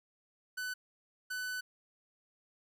45% pulse tone bursts at uneven times, 1500 Hz, F#6, 23 cents sharp, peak -36 dBFS, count 2, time 0.57-0.74 / 1.3-1.61 s, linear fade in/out 10 ms, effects none

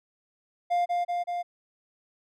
triangle tone with echo, 702 Hz, F5, 9 cents sharp, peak -20 dBFS, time 0.7-0.86 s, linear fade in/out 20 ms, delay 190 ms, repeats 3, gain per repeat -2 dB, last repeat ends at 1.43 s, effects none

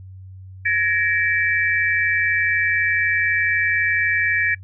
sine tone cluster, 1690 / 1862 / 2314 Hz, G#6 / A#6 / D7, +30 / -2 / -26 cents, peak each -21 dBFS, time 0.65-4.55 s, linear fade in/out 10 ms, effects noise-tail reverb RT60 0.1 s tail -25 dB re dry + added 94 Hz sine -36 dBFS peak until 4.63 s

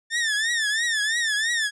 sawtooth tone with vibrato, 1785 Hz, A6, 24 cents sharp, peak -18 dBFS, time 0.1-1.71 s, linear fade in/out 50 ms, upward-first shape triangle, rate 3 Hz, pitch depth 140 cents each way, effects resampled to 22050 Hz

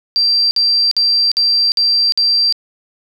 sine tone bursts, 4707 Hz, D8, 3 cents sharp, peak -10 dBFS, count 6, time 0.16-2.525 s, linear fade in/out 0 ms, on 350 ms, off 53 ms, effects 7-bit

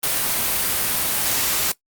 white noise, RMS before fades -21 dBFS, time 0.03-1.72 s, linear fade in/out 5 ms, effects noise-tail reverb RT60 0.1 s tail -18 dB re dry + Opus 32 kbps

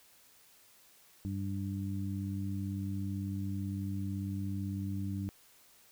harmonic tone, 98 Hz, G2, in tune, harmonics 1 / 2 / 3, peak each -36 / -38 / -42 dBFS, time 1.25-5.29 s, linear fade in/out 0 ms, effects white hiss -62 dBFS RMS until 5.91 s

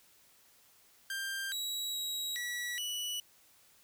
sawtooth tone with pitch steps, 1586 / 3880 / 3846 / 1940 / 2951 Hz, G6 / B7 / B7 / B6 / F#7, +20 / -31 / -47 / -31 / -5 cents, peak -32 dBFS, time 1.1-3.2 s, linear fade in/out 2 ms, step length 420 ms, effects white hiss -64 dBFS RMS until 3.83 s

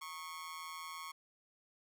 sawtooth tone with amplitude modulation, 1098 Hz, C#6, 17 cents flat, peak -37 dBFS, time 0.01-1.12 s, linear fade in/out 10 ms, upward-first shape sine, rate 166 Hz, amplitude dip 75%, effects none

